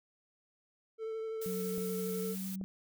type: tone with vibrato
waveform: triangle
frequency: 444 Hz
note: A4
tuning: 16 cents sharp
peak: -34 dBFS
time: 0.98-2.36 s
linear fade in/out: 50 ms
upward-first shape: sine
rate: 12 Hz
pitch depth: 14 cents each way
type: noise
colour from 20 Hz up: blue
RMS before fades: -45 dBFS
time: 1.41-2.56 s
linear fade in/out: 10 ms
type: tone with pitch glide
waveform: sine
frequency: 185 to 190.86 Hz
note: F#3 to G3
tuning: 0 to -46 cents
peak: -37 dBFS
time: 1.46-2.64 s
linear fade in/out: 0 ms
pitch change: +54 cents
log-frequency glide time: 2.21-2.38 s
type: clicks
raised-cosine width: 2 ms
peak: -33 dBFS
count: 2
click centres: 1.781 / 2.613 s
effects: none